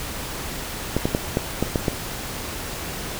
clicks, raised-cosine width 2 ms, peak -6 dBFS, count 7, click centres 0.966 / 1.055 / 1.149 / 1.371 / 1.626 / 1.758 / 1.882 s, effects pink hiss -31 dBFS RMS until 3.19 s

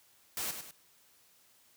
white noise with echo, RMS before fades -36 dBFS, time 0.37-0.51 s, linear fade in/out 2 ms, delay 100 ms, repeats 2, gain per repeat -7 dB, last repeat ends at 0.71 s, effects white hiss -65 dBFS RMS until 1.76 s + high-pass 60 Hz 12 dB/octave

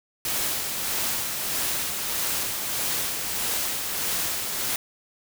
white noise with tremolo, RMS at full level -26 dBFS, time 0.25-4.76 s, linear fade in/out 2 ms, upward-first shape sine, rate 1.6 Hz, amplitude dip 35%, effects none

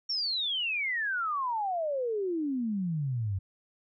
sine exponential sweep, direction down, 5588 to 91.7 Hz, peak -28 dBFS, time 0.09-3.39 s, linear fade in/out 10 ms, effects none

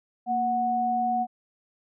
sine tone pair together, 232.1 / 736.9 Hz, A#3 / F#5, -7 / -7 cents, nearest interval octave + minor sixth, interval 2000 cents, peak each -31 / -23 dBFS, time 0.26-1.27 s, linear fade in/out 50 ms, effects none

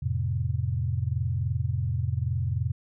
sine chord, F major, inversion none, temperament equal, 87.31 / 110 / 130.81 Hz, F2 / A2 / C3, 0 / 0 / 0 cents, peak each -29 dBFS, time 0.02-2.72 s, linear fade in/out 10 ms, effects none

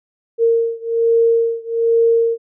sine beating tone pair, 459.9 / 461.1 Hz, A#4 / A#4, -23 / -19 cents, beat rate 1.2 Hz, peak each -15 / -16 dBFS, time 0.38-2.38 s, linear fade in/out 50 ms, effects none

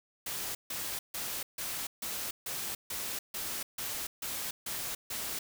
white noise bursts, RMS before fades -37 dBFS, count 12, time 0.26-5.39 s, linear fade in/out 5 ms, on 290 ms, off 150 ms, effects none

